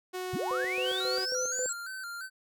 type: tone with pitch glide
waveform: sawtooth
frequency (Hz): 367.7 to 374.3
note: F#4 to F#4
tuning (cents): -11 to +20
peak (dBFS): -30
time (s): 0.13-1.26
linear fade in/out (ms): 20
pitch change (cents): +31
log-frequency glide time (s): 0.6-1.03
type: linear sweep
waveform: sine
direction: up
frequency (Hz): 74 to 7750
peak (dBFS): -31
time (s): 0.33-1.73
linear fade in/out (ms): 5
type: tone with tremolo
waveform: sine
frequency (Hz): 507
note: B4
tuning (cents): +45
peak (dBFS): -31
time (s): 0.51-1.66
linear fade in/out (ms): 0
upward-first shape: square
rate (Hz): 3.7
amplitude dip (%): 70
type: tone with vibrato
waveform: square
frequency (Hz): 1462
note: F#6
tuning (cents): -21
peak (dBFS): -38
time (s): 0.83-2.3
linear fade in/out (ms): 50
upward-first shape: square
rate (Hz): 2.9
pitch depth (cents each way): 82
effects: none